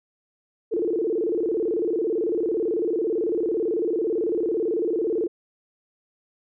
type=tone with vibrato; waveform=sine; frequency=392 Hz; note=G4; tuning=in tune; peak=-21 dBFS; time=0.71-5.28 s; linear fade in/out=20 ms; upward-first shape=square; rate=18 Hz; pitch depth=230 cents each way; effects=none